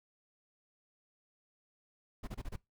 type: noise bursts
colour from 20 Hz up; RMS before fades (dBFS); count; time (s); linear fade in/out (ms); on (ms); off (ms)
brown; -39; 5; 2.23-2.563; 10; 45; 27
effects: noise-tail reverb RT60 0.2 s tail -22 dB re dry